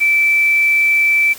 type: tone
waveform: sine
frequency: 2324 Hz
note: D7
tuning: 19 cents flat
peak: -10 dBFS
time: 0-1.34 s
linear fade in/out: 20 ms
effects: white hiss -35 dBFS RMS until 1.38 s